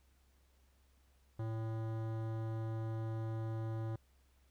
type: tone with hard clipping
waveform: sine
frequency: 111.7 Hz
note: A2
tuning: 27 cents sharp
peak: -39 dBFS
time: 1.39-3.96 s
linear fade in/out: 5 ms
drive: 17 dB
effects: added 66 Hz sine -67 dBFS peak until 4.5 s + pink hiss -75 dBFS RMS until 4.5 s